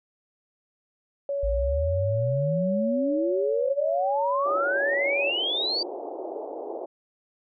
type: tone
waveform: sine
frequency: 562 Hz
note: C#5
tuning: 24 cents sharp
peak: -25 dBFS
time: 1.29-5.3 s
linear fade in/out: 2 ms
type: exponential sweep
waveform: sine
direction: up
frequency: 52.3 to 4699 Hz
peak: -24 dBFS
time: 1.43-5.83 s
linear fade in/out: 5 ms
type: band-pass noise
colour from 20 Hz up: pink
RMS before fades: -35 dBFS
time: 4.45-6.86 s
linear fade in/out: 10 ms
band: 330 to 810 Hz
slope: 48 dB/octave
effects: none